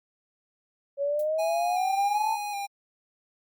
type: exponential sweep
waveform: sine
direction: up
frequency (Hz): 554.4 to 905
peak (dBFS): -24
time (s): 0.97-2.38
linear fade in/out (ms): 50
type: noise with exponential decay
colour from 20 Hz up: violet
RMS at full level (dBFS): -39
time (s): 1.19-1.29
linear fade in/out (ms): 5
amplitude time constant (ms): 20
type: tone with vibrato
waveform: square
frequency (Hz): 814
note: G#5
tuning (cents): -35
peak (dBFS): -31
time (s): 1.38-2.67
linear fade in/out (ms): 20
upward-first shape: square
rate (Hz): 1.3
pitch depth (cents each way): 27
effects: Opus 48 kbps